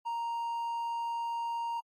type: tone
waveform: triangle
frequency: 932.3 Hz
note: A#5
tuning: in tune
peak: -30 dBFS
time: 0.05-1.81 s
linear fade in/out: 20 ms
effects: AAC 48 kbps